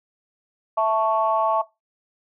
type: chord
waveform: sine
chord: A major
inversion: second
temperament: equal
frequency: 659.3 / 880 / 1108.7 Hz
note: E5 / A5 / C#6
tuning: 0 / 0 / 0 cents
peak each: -20 / -22 / -22 dBFS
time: 0.77-1.62 s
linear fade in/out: 10 ms
effects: noise-tail reverb RT60 0.2 s tail -18 dB re dry + tanh soft clip ceiling -8 dBFS